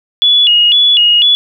sine tone with vibrato, 3136 Hz, G7, in tune, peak -5 dBFS, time 0.22-1.35 s, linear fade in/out 0 ms, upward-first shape square, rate 2 Hz, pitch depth 150 cents each way, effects none

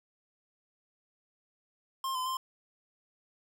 square tone with pitch steps, 1061 / 1022 / 1047 Hz, C6 / C6 / C6, +24 / -41 / +1 cents, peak -32 dBFS, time 2.04-2.37 s, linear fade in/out 2 ms, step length 110 ms, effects none

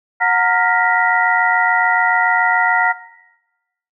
sine tone cluster, 730 / 919 / 1402 / 1880 / 1967 Hz, F#5 / A#5 / F6 / A#6 / B6, -24 / -25 / +6 / +14 / -7 cents, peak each -19 dBFS, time 0.2-2.93 s, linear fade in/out 20 ms, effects noise-tail reverb RT60 1.0 s tail -18 dB re dry

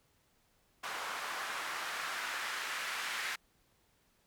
white noise with band-pass filter sweep, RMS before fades -39 dBFS, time 0.83-3.36 s, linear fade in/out 10 ms, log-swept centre 1100 to 1800 Hz, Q 1.4, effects pink hiss -72 dBFS RMS until 4.26 s

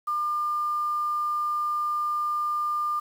sine tone with quantisation, 1200 Hz, D6, 37 cents sharp, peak -24 dBFS, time 0.07-3 s, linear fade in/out 10 ms, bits 8, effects none

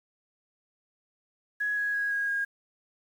sine tone with pitch steps, 1675 / 1663.4 / 1651.9 / 1640.5 / 1629.2 Hz, G#6 / G#6 / G#6 / G#6 / G#6, +14 / +2 / -10 / -22 / -34 cents, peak -26 dBFS, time 1.6-2.45 s, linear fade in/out 10 ms, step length 170 ms, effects 9-bit

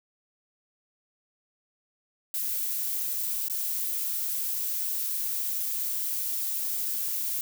violet noise with dropouts, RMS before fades -30 dBFS, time 2.34-7.41 s, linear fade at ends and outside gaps 2 ms, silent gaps 3.484-3.498 s, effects none

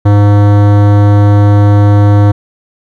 sine tone with hard clipping, 102.5 Hz, G#2, 22 cents flat, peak -5 dBFS, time 0.05-2.32 s, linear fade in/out 10 ms, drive 18 dB, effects none

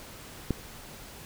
click, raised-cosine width 3 ms, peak -13 dBFS, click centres 0.507 s, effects pink hiss -46 dBFS RMS until 1.25 s

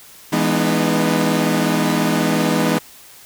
sawtooth chord, E major seventh, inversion none, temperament equal with one note detuned, 164.81 / 207.7 / 246.9 / 304 Hz, E3 / G#3 / B3 / D#4, 0 / 0 / 0 / -40 cents, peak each -17 dBFS, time 0.32-2.79 s, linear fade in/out 10 ms, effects white hiss -43 dBFS RMS until 3.25 s

